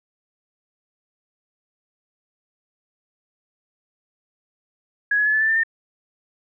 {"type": "tone with pitch steps", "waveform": "sine", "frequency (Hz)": [1668, 1691.3, 1714.9, 1738.8, 1763.1, 1787.7, 1812.7], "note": ["G#6", "G#6", "A6", "A6", "A6", "A6", "A#6"], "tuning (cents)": [7, 31, -45, -21, 3, 27, -49], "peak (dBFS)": -16, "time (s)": [5.11, 5.635], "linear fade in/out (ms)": 5, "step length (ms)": 75, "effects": []}